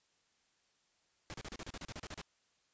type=noise bursts; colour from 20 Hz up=pink; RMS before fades=-45 dBFS; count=13; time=1.3-2.215 s; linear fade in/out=0 ms; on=39 ms; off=34 ms; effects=white hiss -75 dBFS RMS until 2.73 s + resampled to 16000 Hz